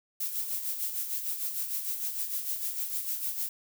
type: noise with tremolo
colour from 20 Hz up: violet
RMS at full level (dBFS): -31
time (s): 0.2-3.49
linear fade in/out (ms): 5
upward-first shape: sine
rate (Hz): 6.6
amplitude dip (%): 55
effects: none